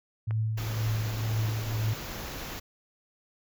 sine tone with tremolo, 110 Hz, A2, in tune, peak -24 dBFS, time 0.27-1.94 s, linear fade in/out 10 ms, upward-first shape triangle, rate 2 Hz, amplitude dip 60%
click, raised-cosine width 0.5 ms, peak -26 dBFS, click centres 0.309 s
pink band-stop noise, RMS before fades -38 dBFS, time 0.57-2.6 s, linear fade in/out 10 ms, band 7300 to 11000 Hz, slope 96 dB/octave
effects none

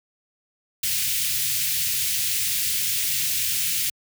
white band-stop noise, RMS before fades -24 dBFS, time 0.83-3.9 s, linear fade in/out 5 ms, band 150 to 2100 Hz, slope 24 dB/octave, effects high-pass 80 Hz 12 dB/octave

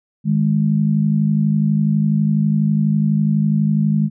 sine tone pair together, 155.6 / 207.7 Hz, D#3 / G#3, 0 / 0 cents, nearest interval perfect fourth, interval 500 cents, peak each -16 dBFS, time 0.24-4.1 s, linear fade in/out 50 ms, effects none

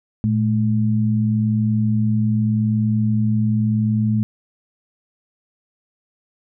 sine tone pair together, 113.57 / 214.4 Hz, A#2 / A3, -45 / -45 cents, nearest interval major seventh, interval 1100 cents, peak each -18 dBFS, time 0.24-4.23 s, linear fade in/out 0 ms, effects none

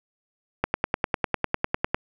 click train, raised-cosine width 0.5 ms, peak -6 dBFS, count 14, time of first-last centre 0.64-1.945 s, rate 9.96 Hz, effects none

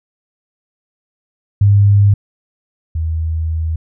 sine tone pair in turn, 101.2 / 80.32 Hz, G#2 / E2, -44 / -44 cents, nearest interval major third, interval 400 cents, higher first, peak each -6 / -15 dBFS, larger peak first, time 1.61-2.14 / 2.95-3.76 s, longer second, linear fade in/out 5 ms, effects none

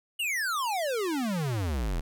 square exponential sweep, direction down, 2960 to 37.65 Hz, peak -28 dBFS, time 0.19-2.01 s, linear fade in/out 10 ms, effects none

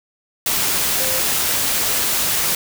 sine tone in noise, 522 Hz, C5, 4 cents flat, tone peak -27 dBFS, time 1-1.2 s, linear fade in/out 2 ms, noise white, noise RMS -19 dBFS, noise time 0.46-2.55 s, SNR -11 dB, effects none

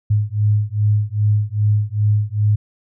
sine beating tone pair, 103.83 / 106.33 Hz, G#2 / G#2, 0 / +41 cents, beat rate 2.5 Hz, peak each -17 dBFS, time 0.1-2.56 s, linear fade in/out 10 ms, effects none

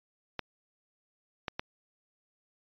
clicks, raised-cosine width 0.3 ms, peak -17 dBFS, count 3, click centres 0.393 / 1.482 / 1.595 s, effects resampled to 11025 Hz

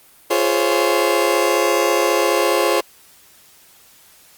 30% pulse chord, Db major seventh, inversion first, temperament just, 346.5 / 415.8 / 519.7 / 554.4 Hz, F4 / Ab4 / C5 / Db5, -14 / +2 / -12 / 0 cents, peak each -18 dBFS, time 0.3-2.81 s, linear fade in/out 10 ms, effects white hiss -49 dBFS RMS until 4.37 s + Opus 32 kbps

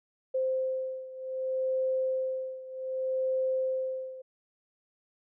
sine beating tone pair, 521 / 521.65 Hz, C5 / C5, -7 / -5 cents, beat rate 0.65 Hz, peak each -30 / -33 dBFS, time 0.34-4.22 s, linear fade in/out 10 ms, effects none

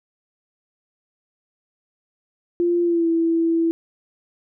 sine tone with pitch glide, 346.6 to 330.9 Hz, F4 to E4, -13 to +7 cents, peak -16 dBFS, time 2.6-3.71 s, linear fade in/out 0 ms, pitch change -80 cents, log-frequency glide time 2.83-3.08 s, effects none

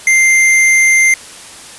square tone, 2093 Hz, C7, in tune, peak -7 dBFS, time 0.07-1.14 s, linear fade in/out 2 ms, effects white hiss -33 dBFS RMS until 1.78 s + resampled to 24000 Hz

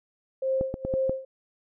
sine tone with tremolo, 529 Hz, C5, 19 cents sharp, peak -22 dBFS, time 0.42-1.25 s, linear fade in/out 5 ms, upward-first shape sine, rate 2.1 Hz, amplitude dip 90%
clicks, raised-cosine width 2 ms, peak -16 dBFS, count 5, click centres 0.611 / 0.741 / 0.85 / 0.939 / 1.095 s
effects none

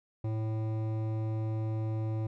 triangle tone with hard clipping, 110 Hz, A2, in tune, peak -32 dBFS, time 0.24-2.27 s, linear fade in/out 5 ms, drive 17 dB, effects none

